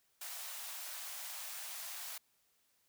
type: high-pass noise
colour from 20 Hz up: white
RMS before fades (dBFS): -45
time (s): 0.21-2.18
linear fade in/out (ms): 5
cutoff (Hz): 600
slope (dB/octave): 48
effects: white hiss -75 dBFS RMS until 2.88 s